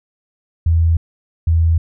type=tone pair in turn; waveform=sine; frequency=82.6 / 82.28 Hz; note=E2 / E2; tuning=+4 / -3 cents; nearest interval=unison; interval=7 cents; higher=first; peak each=-10 dBFS; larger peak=neither; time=0.66-0.97 / 1.47-1.78 s; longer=neither; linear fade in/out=5 ms; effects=none